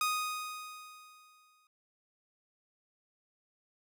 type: tone with exponential decay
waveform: sawtooth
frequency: 1244.5 Hz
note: D#6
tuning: in tune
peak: -24 dBFS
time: 0.01-1.67 s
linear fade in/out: 2 ms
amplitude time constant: 360 ms
effects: none